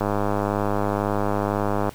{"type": "click train", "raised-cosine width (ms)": 1, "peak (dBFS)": -9, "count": 193, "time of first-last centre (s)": [0.01, 1.892], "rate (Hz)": 102, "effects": ["pink hiss -46 dBFS RMS until 1.94 s"]}